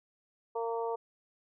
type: harmonic tone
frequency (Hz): 230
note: A#3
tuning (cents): -23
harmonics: 2 / 3 / 4 / 5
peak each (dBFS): -33 / -40 / -37 / -45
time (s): 0.55-0.96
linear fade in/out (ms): 10
effects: none